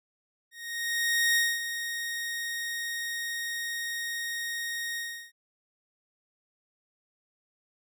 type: tone with ADSR envelope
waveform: sawtooth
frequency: 1864.7 Hz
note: A#6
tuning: in tune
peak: -18 dBFS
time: 0.51-5.32 s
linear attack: 850 ms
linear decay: 230 ms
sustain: -10 dB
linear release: 350 ms
effects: none